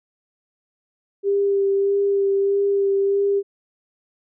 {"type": "tone with vibrato", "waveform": "sine", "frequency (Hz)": 397.1, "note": "G4", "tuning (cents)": 22, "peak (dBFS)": -16, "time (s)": [1.23, 3.43], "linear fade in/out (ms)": 50, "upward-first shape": "sine", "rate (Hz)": 1.6, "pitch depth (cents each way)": 15, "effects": []}